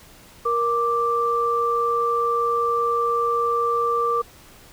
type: tone pair together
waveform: sine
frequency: 469.9 / 1175 Hz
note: A#4 / D6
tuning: +14 / +1 cents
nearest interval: octave + major third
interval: 1587 cents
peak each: -23 / -20 dBFS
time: 0.45-4.22 s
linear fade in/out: 10 ms
effects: pink hiss -48 dBFS RMS until 4.72 s